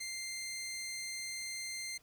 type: tone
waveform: 15% pulse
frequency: 2093 Hz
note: C7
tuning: in tune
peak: -33 dBFS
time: 0-1.98 s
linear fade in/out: 10 ms
effects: pink hiss -67 dBFS RMS until 2.02 s